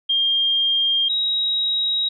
sine tone pair in turn, 3208 / 3815 Hz, G7 / A#7, +39 / +39 cents, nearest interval minor third, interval 300 cents, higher second, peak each -16 / -18 dBFS, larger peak first, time 0.09-1.09 / 1.09-2.09 s, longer neither, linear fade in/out 10 ms, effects none

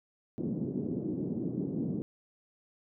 pink band-pass noise, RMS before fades -34 dBFS, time 0.38-2.02 s, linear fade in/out 0 ms, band 160 to 340 Hz, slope 24 dB/octave, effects none

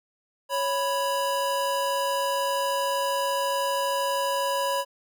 square tone pair together, 554.6 / 987.8 Hz, C#5 / B5, +1 / 0 cents, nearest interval minor seventh, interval 999 cents, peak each -28 / -27 dBFS, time 0.49-4.85 s, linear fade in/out 50 ms, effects none

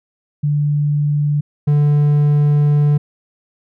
sine / triangle tone pair in turn, 146.83 / 146.83 Hz, D3 / D3, 0 / 0 cents, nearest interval unison, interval 0 cents, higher neither, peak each -13 / -8 dBFS, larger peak second, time 0.43-1.41 / 1.67-2.98 s, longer second, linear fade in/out 10 ms, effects none

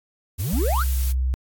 blue noise, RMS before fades -33 dBFS, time 0.38-1.13 s, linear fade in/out 20 ms
triangle exponential sweep, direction up, 74.6 to 1619 Hz, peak -21 dBFS, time 0.38-0.84 s, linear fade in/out 20 ms
sine tone with pitch glide, 65.41 to 64.17 Hz, C2 to C2, 0 to -33 cents, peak -19 dBFS, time 0.53-1.34 s, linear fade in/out 0 ms, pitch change -33 cents, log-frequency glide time 0.7-0.97 s
effects AAC 64 kbps

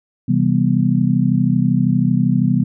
sine chord, C major seventh, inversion none, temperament just, 130.81 / 163.52 / 196.22 / 245.3 Hz, C3 / E3 / G3 / B3, 0 / -14 / +2 / -12 cents, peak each -18 dBFS, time 0.28-2.64 s, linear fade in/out 10 ms, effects none

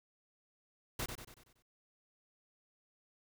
pink noise with echo, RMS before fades -38 dBFS, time 0.99-1.06 s, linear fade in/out 5 ms, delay 94 ms, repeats 6, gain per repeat -6 dB, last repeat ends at 1.624 s, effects none

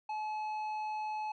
sine tone with tanh clipping, 857 Hz, A5, 46 cents flat, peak -36 dBFS, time 0.09-1.32 s, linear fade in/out 5 ms, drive 8 dB, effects none

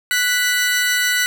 sawtooth tone pair together, 1480 / 1975.6 Hz, F#6 / B6, 0 / 0 cents, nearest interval perfect fourth, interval 500 cents, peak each -15 dBFS, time 0.11-1.26 s, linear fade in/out 0 ms, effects none

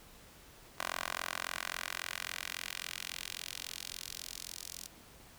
10% pulse tone with high-pass filter sweep, 43.65 Hz, F1, in tune, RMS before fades -42 dBFS, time 0.78-4.88 s, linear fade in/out 20 ms, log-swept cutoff 990 to 5700 Hz, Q 1.1, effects pink hiss -57 dBFS RMS until 5.38 s

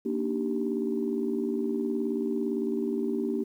sine chord, Eb major seventh, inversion second, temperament just, 233.3 / 291.7 / 311.1 / 388.9 Hz, Bb3 / D4 / Eb4 / G4, +2 / -12 / 0 / -14 cents, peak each -30 / -32 / -36 / -30 dBFS, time 0.05-3.44 s, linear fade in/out 10 ms, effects tanh soft clip ceiling -17 dBFS + 10-bit

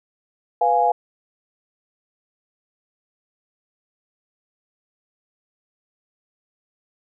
sine chord, F diminished, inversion second, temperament equal, 493.9 / 698.5 / 830.6 Hz, Cb5 / F5 / Ab5, 0 / 0 / 0 cents, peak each -23 / -18 / -18 dBFS, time 0.61-0.92 s, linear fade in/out 5 ms, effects none

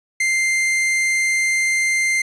45% pulse tone, 2093 Hz, C7, in tune, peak -16 dBFS, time 0.2-2.22 s, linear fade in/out 5 ms, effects resampled to 24000 Hz + 9-bit

